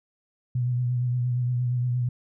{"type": "tone with vibrato", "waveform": "sine", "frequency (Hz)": 123.47, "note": "B2", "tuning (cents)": 0, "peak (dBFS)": -22, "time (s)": [0.55, 2.09], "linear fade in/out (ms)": 5, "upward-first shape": "triangle", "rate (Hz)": 8.6, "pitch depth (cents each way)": 40, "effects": []}